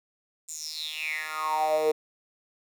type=tone with high-pass filter sweep; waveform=10% pulse; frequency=155.56 Hz; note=D#3; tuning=in tune; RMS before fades=-29 dBFS; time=0.48-1.92 s; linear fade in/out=10 ms; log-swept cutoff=7700 to 430 Hz; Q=8.2; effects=none